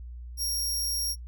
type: tone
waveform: 20% pulse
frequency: 5588 Hz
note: F8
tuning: in tune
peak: -22 dBFS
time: 0.37-1.16 s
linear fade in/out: 50 ms
effects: noise-tail reverb RT60 0.1 s tail -22 dB re dry + added 60 Hz sine -38 dBFS peak until 1.27 s